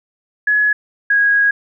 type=tone pair in turn; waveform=sine; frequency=1691 / 1648.6 Hz; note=G#6 / G#6; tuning=+31 / -13 cents; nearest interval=unison; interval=44 cents; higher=first; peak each=-11 / -10 dBFS; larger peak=second; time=0.47-0.73 / 1.1-1.51 s; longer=second; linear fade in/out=5 ms; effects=none